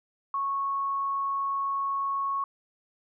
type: tone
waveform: sine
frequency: 1103 Hz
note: C#6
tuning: 9 cents flat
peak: -26 dBFS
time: 0.34-2.44 s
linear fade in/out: 2 ms
effects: none